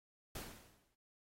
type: noise with exponential decay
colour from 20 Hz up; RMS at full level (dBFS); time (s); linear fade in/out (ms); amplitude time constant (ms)
pink; -44; 0.35-0.95; 5; 130
effects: AAC 48 kbps